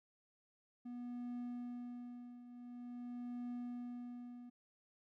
triangle tone with tremolo, 243.4 Hz, B3, 25 cents flat, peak -39 dBFS, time 0.85-4.5 s, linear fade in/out 10 ms, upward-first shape triangle, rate 0.47 Hz, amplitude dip 75%, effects none

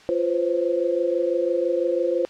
sine tone cluster, 347.5 / 505 / 531 Hz, F4 / B4 / C5, -9 / +39 / +25 cents, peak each -24 dBFS, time 0.09-2.25 s, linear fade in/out 0 ms, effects white hiss -48 dBFS RMS until 2.29 s + low-pass 4000 Hz 12 dB/octave

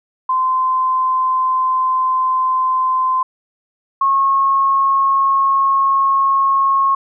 sine tone pair in turn, 1034 / 1089.3 Hz, C6 / C#6, -21 / -31 cents, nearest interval minor second, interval 90 cents, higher second, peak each -13 / -11 dBFS, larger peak second, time 0.29-3.23 / 4.01-6.95 s, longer neither, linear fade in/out 5 ms, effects none

